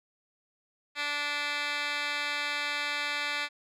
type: tone with band-pass filter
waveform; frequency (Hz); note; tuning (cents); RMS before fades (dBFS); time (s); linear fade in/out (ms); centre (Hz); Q
10% pulse; 291.6; D4; -12; -32; 0.95-3.49; 50; 2800; 4.7
effects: none